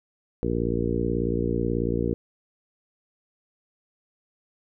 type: harmonic tone with a mistuned harmonic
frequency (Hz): 58.27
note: A#1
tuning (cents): 0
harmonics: 1 / 2 / 3 / 4 / 5 / 6 / 7 / 8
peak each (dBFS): -31 / -31 / -31 / -31 / -31 / -31 / -31 / -31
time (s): 0.43-2.14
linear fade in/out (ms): 0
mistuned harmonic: 1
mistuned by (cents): +18
effects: none